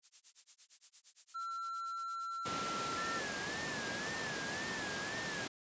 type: noise with tremolo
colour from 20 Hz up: violet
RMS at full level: -47 dBFS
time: 0.02-2.98 s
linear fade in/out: 50 ms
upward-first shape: sine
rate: 8.7 Hz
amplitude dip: 100%
type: tone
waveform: triangle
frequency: 1353 Hz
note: E6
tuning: 45 cents sharp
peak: -37 dBFS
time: 1.34-3.2 s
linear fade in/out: 20 ms
type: high-pass noise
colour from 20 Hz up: pink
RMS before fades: -41 dBFS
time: 2.45-5.48 s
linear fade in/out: 10 ms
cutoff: 160 Hz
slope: 12 dB/octave
type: tone with vibrato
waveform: triangle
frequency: 1711 Hz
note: A6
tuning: 49 cents flat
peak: -40 dBFS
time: 2.97-5.45 s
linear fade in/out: 10 ms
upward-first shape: sine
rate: 1.9 Hz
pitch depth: 99 cents each way
effects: resampled to 16000 Hz